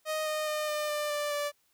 sawtooth tone with pitch steps, 622.3 / 615.5 / 608.8 / 602.1 / 595.6 / 589.1 / 582.6 Hz, D#5 / D#5 / D#5 / D5 / D5 / D5 / D5, 0 / -19 / -38 / +43 / +24 / +5 / -14 cents, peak -26 dBFS, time 0.05-1.52 s, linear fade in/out 50 ms, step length 210 ms, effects white hiss -71 dBFS RMS until 1.73 s

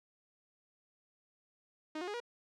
sawtooth tone with pitch steps, 310.3 / 358.5 / 414.2 / 478.5 Hz, D#4 / F4 / G#4 / A#4, -5 / +45 / -5 / +45 cents, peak -34 dBFS, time 1.95-2.202 s, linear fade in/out 5 ms, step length 63 ms, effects low-pass 5000 Hz 12 dB/octave

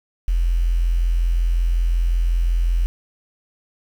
sine tone with quantisation, 42.73 Hz, F1, 37 cents flat, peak -15 dBFS, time 0.28-2.86 s, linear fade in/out 0 ms, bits 7, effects none

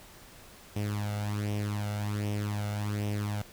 sawtooth tone with flanger, 103.83 Hz, G#2, in tune, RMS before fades -32 dBFS, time 0.76-3.42 s, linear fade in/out 5 ms, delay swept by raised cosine 0.34 to 1.44 ms, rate 1.3 Hz, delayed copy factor +0.7, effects pink hiss -52 dBFS RMS until 3.52 s

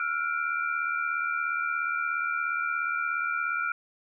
sine tone cluster, 1346 / 1423 / 2354 Hz, E6 / F6 / D7, +36 / +32 / +3 cents, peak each -31 / -29 / -34 dBFS, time 0-3.72 s, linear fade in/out 2 ms, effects none

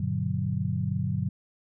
sine chord, G major seventh, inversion none, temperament equal with one note detuned, 98 / 120.79 / 146.83 / 185 Hz, G2 / B2 / D3 / F#3, 0 / -38 / 0 / 0 cents, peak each -31 dBFS, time 0-1.29 s, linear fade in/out 5 ms, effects none

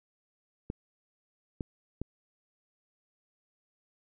clicks, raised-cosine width 3 ms, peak -21 dBFS, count 3, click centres 0.701 / 1.608 / 2.016 s, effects none

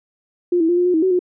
sine tone with pitch steps, 352.6 / 325.4 / 349.7 / 355.4 / 359.8 / 318.9 / 375.4 / 359.7 Hz, F4 / E4 / F4 / F4 / F#4 / D#4 / F#4 / F#4, +17 / -22 / +2 / +30 / -48 / +43 / +25 / -49 cents, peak -13 dBFS, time 0.52-1.192 s, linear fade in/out 5 ms, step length 84 ms, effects none

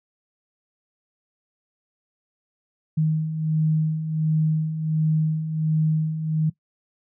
sine beating tone pair, 155.56 / 156.96 Hz, D#3 / D#3, 0 / +15 cents, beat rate 1.4 Hz, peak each -27 / -20 dBFS, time 2.97-6.5 s, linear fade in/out 10 ms, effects noise-tail reverb RT60 0.1 s tail -19 dB re dry

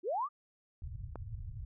sine linear sweep, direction up, 311.1 to 1244.5 Hz, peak -31 dBFS, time 0.03-0.29 s, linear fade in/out 50 ms
white low-pass noise, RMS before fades -43 dBFS, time 0.82-1.65 s, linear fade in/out 2 ms, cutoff 120 Hz, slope 48 dB/octave
click, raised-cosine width 1 ms, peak -28 dBFS, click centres 1.157 s
effects none

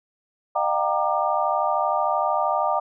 sine tone cluster, 608 / 705 / 778 / 932 / 1195 Hz, D#5 / F5 / G5 / A#5 / D6, -40 / +16 / -13 / -1 / +30 cents, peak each -26 dBFS, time 0.55-2.8 s, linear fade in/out 10 ms, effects none

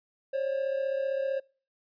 triangle tone pair together, 537 / 572.5 Hz, C5 / D5, +45 / -44 cents, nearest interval minor second, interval 111 cents, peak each -26 / -32 dBFS, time 0.33-1.4 s, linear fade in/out 10 ms, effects noise-tail reverb RT60 0.4 s tail -26 dB re dry + resampled to 11025 Hz

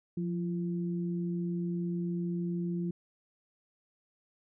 sine tone pair together, 175.25 / 342.1 Hz, F3 / F4, +6 / -36 cents, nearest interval octave, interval 1158 cents, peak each -31 / -38 dBFS, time 0.17-2.91 s, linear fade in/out 5 ms, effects none

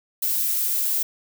violet noise, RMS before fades -23 dBFS, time 0.22-1.03 s, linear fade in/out 5 ms, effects none

